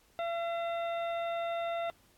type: harmonic tone with a mistuned harmonic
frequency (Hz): 678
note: E5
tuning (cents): +49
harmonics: 1 / 2 / 3 / 4 / 5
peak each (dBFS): -32 / -42 / -46 / -49 / -49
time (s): 0.19-1.9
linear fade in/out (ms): 0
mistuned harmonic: 5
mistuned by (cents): +120
effects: pink hiss -66 dBFS RMS until 2.17 s + AAC 64 kbps